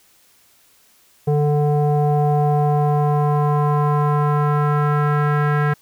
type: tone with low-pass filter sweep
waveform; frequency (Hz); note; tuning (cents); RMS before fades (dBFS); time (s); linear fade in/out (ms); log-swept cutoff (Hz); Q
square; 147.6; D3; +9; -17; 1.27-5.74; 10; 580 to 1600; 3.3
effects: white hiss -55 dBFS RMS until 5.81 s